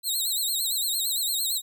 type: tone with vibrato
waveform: 15% pulse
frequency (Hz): 3974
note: B7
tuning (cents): +10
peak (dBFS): -18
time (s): 0.03-1.62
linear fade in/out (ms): 50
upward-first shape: sine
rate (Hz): 8.8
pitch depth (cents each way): 120
effects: none